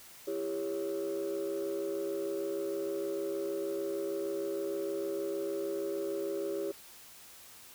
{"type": "chord", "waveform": "sine", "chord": "C# diminished", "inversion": "first", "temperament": "just", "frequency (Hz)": [332.6, 399.1, 554.4], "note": ["E4", "G4", "C#5"], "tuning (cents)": [16, 31, 0], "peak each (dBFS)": [-37, -33, -37], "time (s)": [0.27, 6.72], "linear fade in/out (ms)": 10, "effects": ["tanh soft clip ceiling -28 dBFS", "white hiss -53 dBFS RMS until 7.74 s"]}